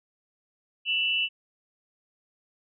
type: tone pair together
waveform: sine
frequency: 2677 / 2941 Hz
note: E7 / F#7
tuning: +26 / -11 cents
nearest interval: major second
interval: 163 cents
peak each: -26 dBFS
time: 0.85-1.29 s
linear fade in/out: 50 ms
effects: none